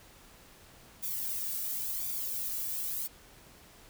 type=noise with flanger; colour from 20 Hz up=violet; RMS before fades=-35 dBFS; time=1.02-3.08 s; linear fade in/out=20 ms; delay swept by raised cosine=0.84 to 1.78 ms; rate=0.94 Hz; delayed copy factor=+0.9; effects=pink hiss -56 dBFS RMS until 3.89 s

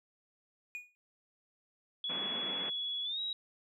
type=tone with exponential decay; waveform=triangle; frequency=2454 Hz; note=D#7; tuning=25 cents flat; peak=-35 dBFS; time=0.75-0.95 s; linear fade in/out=0 ms; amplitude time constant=42 ms
type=tone with pitch glide; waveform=sine; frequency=3379 to 3837 Hz; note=G#7 to A#7; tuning=+29 to +49 cents; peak=-34 dBFS; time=2.04-3.33 s; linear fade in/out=2 ms; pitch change=+220 cents; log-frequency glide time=3.03-3.2 s
type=band-pass noise; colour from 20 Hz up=pink; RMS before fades=-44 dBFS; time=2.09-2.7 s; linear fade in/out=10 ms; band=160 to 2900 Hz; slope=96 dB/octave
effects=none

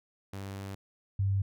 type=tone pair in turn; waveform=sawtooth / sine; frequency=98 / 98 Hz; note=G2 / G2; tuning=0 / 0 cents; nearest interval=unison; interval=0 cents; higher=neither; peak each=-34 / -25 dBFS; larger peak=second; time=0.33-0.75 / 1.19-1.42 s; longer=first; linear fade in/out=5 ms; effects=none

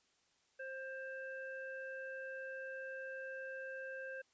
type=harmonic tone; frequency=529 Hz; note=C5; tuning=19 cents sharp; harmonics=1 / 3 / 5; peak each=-46 / -46 / -60 dBFS; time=0.59-4.22 s; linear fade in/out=10 ms; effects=white hiss -75 dBFS RMS until 4.33 s + resampled to 16000 Hz

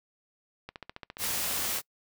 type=click train; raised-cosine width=0.3 ms; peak=-24 dBFS; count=17; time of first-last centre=0.69-1.786 s; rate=14.6 Hz
type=noise; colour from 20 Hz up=white; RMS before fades=-31 dBFS; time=1.18-1.82 s; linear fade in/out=50 ms
effects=noise-tail reverb RT60 0.1 s tail -25 dB re dry

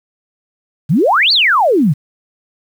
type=exponential two-way sweep; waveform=sine; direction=up then down; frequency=128.3 to 4766 to 128.3 Hz; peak=-8 dBFS; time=0.89-1.94 s; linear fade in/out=20 ms; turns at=1.32 s; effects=7-bit

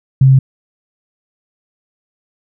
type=tone; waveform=sine; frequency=133.2 Hz; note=C3; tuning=31 cents sharp; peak=-4 dBFS; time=0.21-0.39 s; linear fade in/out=5 ms; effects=none

